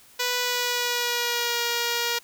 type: tone with pitch glide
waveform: 5% pulse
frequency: 492.6 to 473.4 Hz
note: B4 to A#4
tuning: -5 to +27 cents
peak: -12 dBFS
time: 0.19-2.19 s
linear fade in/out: 10 ms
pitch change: -68 cents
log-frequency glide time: 0.4-1.62 s
effects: white hiss -53 dBFS RMS until 2.23 s